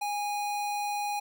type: tone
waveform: square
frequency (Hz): 823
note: G#5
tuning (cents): -16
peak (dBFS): -30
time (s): 0.01-1.2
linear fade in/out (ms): 10
effects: none